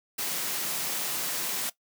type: high-pass noise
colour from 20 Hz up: white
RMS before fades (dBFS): -31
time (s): 0.18-1.7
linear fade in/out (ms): 10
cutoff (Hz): 130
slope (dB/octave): 96
effects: noise-tail reverb RT60 0.1 s tail -17 dB re dry